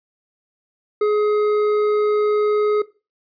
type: tone with hard clipping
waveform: sine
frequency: 420.4 Hz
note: G#4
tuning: 21 cents sharp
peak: -16 dBFS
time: 1.01-2.82 s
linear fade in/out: 5 ms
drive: 7 dB
effects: noise-tail reverb RT60 0.3 s tail -18 dB re dry + resampled to 11025 Hz